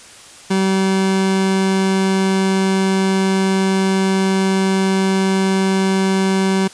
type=tone; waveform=30% pulse; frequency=191.5 Hz; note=G3; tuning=40 cents flat; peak=-11 dBFS; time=0.5-6.68 s; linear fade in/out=10 ms; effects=white hiss -40 dBFS RMS until 6.73 s + resampled to 22050 Hz